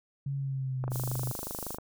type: tone with pitch glide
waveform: sine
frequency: 138.59 to 126.36 Hz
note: C#3 to B2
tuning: 0 to +40 cents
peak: -30 dBFS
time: 0.26-1.32 s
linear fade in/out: 5 ms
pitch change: -160 cents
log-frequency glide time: 0.36-0.93 s
type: click train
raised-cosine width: 1 ms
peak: -23 dBFS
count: 25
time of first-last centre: 0.84-1.785 s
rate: 25.4 Hz
type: high-pass noise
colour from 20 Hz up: white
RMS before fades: -40 dBFS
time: 0.9-1.78 s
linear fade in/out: 50 ms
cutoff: 6700 Hz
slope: 12 dB/octave
effects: none